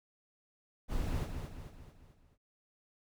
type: noise with echo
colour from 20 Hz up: brown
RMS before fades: -34 dBFS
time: 0.88-1.28 s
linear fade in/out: 50 ms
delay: 220 ms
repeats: 5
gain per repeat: -6 dB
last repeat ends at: 2.38 s
effects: none